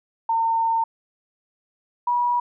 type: tone pair in turn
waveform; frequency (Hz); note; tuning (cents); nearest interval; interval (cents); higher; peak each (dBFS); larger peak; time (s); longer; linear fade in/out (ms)
sine; 909 / 968; A#5 / B5; -44 / -35; minor second; 109; second; -18; neither; 0.29-0.84 / 2.07-2.4; first; 5
effects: none